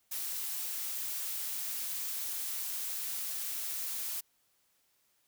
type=noise; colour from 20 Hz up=blue; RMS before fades=-37 dBFS; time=0.11-4.21 s; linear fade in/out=10 ms; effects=white hiss -73 dBFS RMS until 5.27 s